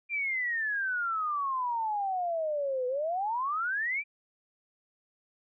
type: exponential two-way sweep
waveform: sine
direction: down then up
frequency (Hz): 2400 to 493.9 to 2400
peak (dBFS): -28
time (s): 0.09-4.04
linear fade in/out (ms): 50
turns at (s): 2.87
effects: none